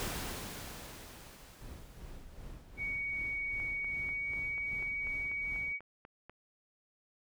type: noise with exponential decay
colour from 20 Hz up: pink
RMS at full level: -37 dBFS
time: 0-3.22 s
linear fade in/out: 0 ms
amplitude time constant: 700 ms
type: noise with tremolo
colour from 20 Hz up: brown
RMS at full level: -46 dBFS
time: 1.61-5.73 s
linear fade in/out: 5 ms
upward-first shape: sine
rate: 2.6 Hz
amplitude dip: 60%
type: tone with pitch glide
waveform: sine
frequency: 2242 to 2256 Hz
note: C#7 to C#7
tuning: +19 to +30 cents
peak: -34 dBFS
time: 2.77-5.8 s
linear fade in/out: 50 ms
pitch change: +11 cents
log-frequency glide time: 3.9-4.61 s
type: click train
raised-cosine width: 0.5 ms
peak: -35 dBFS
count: 12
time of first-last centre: 3.6-6.296 s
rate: 4.08 Hz
effects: none